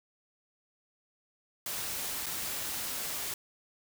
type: noise with dropouts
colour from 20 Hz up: white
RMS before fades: -36 dBFS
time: 1.66-3.34 s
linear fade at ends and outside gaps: 2 ms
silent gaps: 2.26-2.264 s
effects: none